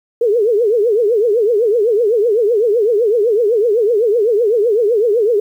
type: tone with vibrato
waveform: sine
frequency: 443.3 Hz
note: A4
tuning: 13 cents sharp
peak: -10 dBFS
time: 0.21-5.4 s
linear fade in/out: 5 ms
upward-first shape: triangle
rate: 7.9 Hz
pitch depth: 220 cents each way
effects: 8-bit